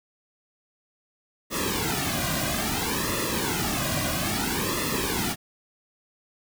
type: noise with flanger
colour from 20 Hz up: pink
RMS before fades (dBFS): -27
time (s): 1.5-5.36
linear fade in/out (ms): 50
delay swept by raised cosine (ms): 1.3 to 2.3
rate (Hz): 0.6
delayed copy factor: -0.85
effects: none